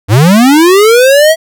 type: linear sweep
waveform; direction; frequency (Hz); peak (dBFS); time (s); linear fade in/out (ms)
square; up; 91.2 to 656; -3; 0.08-1.36; 50
effects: none